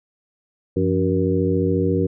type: harmonic tone with a mistuned harmonic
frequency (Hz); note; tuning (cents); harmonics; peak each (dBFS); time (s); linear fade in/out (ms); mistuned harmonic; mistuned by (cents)
94.2; F#2; +32; 1 / 2 / 3 / 4 / 5; -23 / -23 / -23 / -23 / -23; 0.76-2.07; 10; 2; -130
effects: none